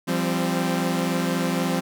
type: chord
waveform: sawtooth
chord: F suspended second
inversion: none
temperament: equal with one note detuned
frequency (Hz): 172.11 / 196 / 261.6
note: F3 / G3 / C4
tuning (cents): -25 / 0 / 0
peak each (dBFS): -21 / -24 / -22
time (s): 0.07-1.81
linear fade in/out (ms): 20
effects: none